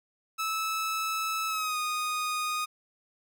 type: tone with pitch glide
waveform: sawtooth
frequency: 1306 to 1237.7 Hz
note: E6 to D#6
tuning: -17 to -9 cents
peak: -25 dBFS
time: 0.38-2.66 s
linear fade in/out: 20 ms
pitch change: -92 cents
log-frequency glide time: 1.47-1.77 s
effects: none